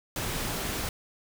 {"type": "noise", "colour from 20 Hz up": "pink", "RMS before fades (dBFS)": -32, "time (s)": [0.16, 0.89], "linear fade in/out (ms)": 2, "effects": []}